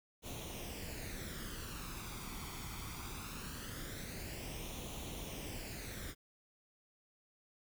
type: noise with flanger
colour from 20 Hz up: pink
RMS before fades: -45 dBFS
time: 0.22-6.15 s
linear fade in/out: 50 ms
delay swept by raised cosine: 0.3 to 0.89 ms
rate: 0.21 Hz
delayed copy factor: +0.6
effects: none